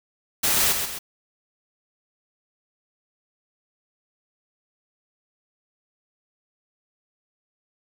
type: noise with echo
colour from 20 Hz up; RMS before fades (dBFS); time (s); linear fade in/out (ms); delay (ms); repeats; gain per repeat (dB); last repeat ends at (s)
white; -21; 0.43-0.73; 10; 130; 2; -6; 0.99
effects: none